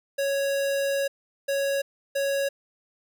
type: tone bursts at uneven times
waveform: square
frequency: 554.4 Hz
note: C#5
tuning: in tune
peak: -24 dBFS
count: 3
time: 0.18-1.08 / 1.48-1.82 / 2.15-2.49 s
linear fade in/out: 10 ms
effects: none